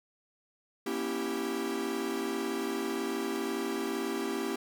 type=chord; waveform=45% pulse; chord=A# diminished seventh; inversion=none; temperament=equal with one note detuned; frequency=239.2 / 277.2 / 329.6 / 392 Hz; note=A#3 / C#4 / E4 / G4; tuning=+45 / 0 / 0 / 0 cents; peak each=-38 / -38 / -37 / -35 dBFS; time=0.86-4.56 s; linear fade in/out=5 ms; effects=none